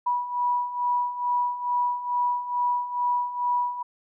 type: beating tone pair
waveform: sine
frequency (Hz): 975 / 977.3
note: B5 / B5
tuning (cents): -23 / -18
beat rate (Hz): 2.3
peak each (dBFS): -29 / -24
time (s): 0.06-3.83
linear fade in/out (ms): 10
effects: none